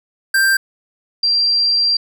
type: tone pair in turn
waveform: square / sine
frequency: 1578 / 4729 Hz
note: G6 / D8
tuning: +11 / +11 cents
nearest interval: octave + perfect fifth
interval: 1900 cents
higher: second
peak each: -12 dBFS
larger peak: neither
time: 0.34-0.57 / 1.23-1.97 s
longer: second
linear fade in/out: 5 ms
effects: none